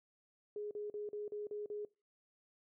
sine tone bursts, 417 Hz, G#4, 7 cents sharp, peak -39 dBFS, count 7, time 0.56-1.85 s, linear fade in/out 2 ms, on 150 ms, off 40 ms, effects noise-tail reverb RT60 0.3 s tail -23 dB re dry

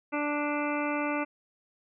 harmonic tone with a mistuned harmonic, 293.7 Hz, D4, in tune, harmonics 1 / 2 / 3 / 4 / 5 / 7 / 8 / 9, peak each -31 / -34 / -36 / -37 / -38 / -39 / -40 / -41 dBFS, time 0.12-1.25 s, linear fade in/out 20 ms, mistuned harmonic 8, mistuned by +16 cents, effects none

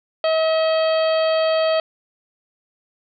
harmonic tone, 640 Hz, D#5, 49 cents sharp, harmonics 1 / 2 / 3 / 4 / 5 / 6 / 7, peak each -16 / -27 / -32 / -32 / -30 / -37 / -33 dBFS, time 0.24-1.8 s, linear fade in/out 2 ms, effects none

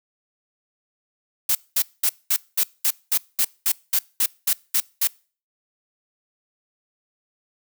blue noise bursts, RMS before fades -19 dBFS, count 14, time 1.49-5.074 s, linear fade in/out 5 ms, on 61 ms, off 210 ms, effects noise-tail reverb RT60 0.4 s tail -25 dB re dry

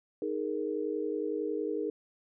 sine chord, D# suspended fourth, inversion none, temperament equal, 311.1 / 415.3 / 466.2 Hz, D#4 / G#4 / A#4, 0 / 0 / 0 cents, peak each -35 / -34 / -35 dBFS, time 0.22-1.9 s, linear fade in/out 2 ms, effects none

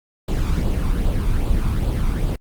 brown noise with flanger, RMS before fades -19 dBFS, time 0.28-2.36 s, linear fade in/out 5 ms, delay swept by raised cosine 0.25 to 0.87 ms, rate 2.5 Hz, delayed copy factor +0.5, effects Opus 48 kbps

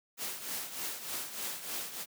white noise with tremolo, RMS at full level -36 dBFS, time 0.17-2.06 s, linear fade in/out 50 ms, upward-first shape triangle, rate 3.3 Hz, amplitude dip 70%, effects high-pass 150 Hz 12 dB/octave

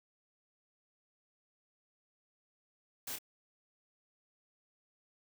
white noise with echo, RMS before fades -41 dBFS, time 3.07-3.16 s, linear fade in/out 5 ms, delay 27 ms, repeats 1, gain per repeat -6 dB, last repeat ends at 3.187 s, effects none

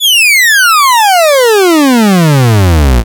40% pulse exponential sweep, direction down, 3520 to 54.4 Hz, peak -3 dBFS, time 0-3.04 s, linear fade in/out 50 ms, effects none

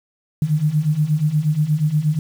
sine beating tone pair, 146.83 / 155.23 Hz, D3 / D#3, 0 / -4 cents, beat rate 8.4 Hz, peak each -20 / -17 dBFS, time 0.42-2.19 s, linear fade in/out 2 ms, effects 7-bit

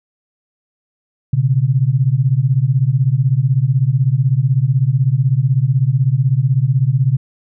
sine beating tone pair, 123.47 / 139.47 Hz, B2 / C#3, 0 / +11 cents, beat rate 16 Hz, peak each -14 dBFS, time 1.33-7.17 s, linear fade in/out 5 ms, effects none

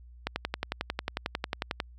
click train, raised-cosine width 0.3 ms, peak -13 dBFS, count 18, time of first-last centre 0.27-1.802 s, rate 11.1 Hz, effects added 60 Hz sine -48 dBFS peak until 1.98 s

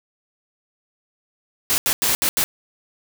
white noise bursts at uneven times, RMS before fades -19 dBFS, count 5, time 1.7-1.78 / 1.86-1.93 / 2.02-2.15 / 2.22-2.29 / 2.37-2.44 s, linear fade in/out 0 ms, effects none

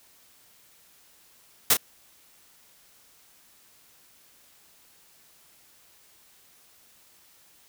white noise with echo, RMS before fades -18 dBFS, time 1.7-1.74 s, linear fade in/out 5 ms, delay 31 ms, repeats 1, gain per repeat -8 dB, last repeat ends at 1.771 s, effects white hiss -58 dBFS RMS until 7.68 s

